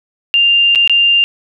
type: tone with dropouts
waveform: sine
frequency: 2794 Hz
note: F7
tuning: in tune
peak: -7 dBFS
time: 0.34-1.24 s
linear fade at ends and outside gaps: 0 ms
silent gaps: 0.75-0.757 / 0.876-0.896 s
effects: none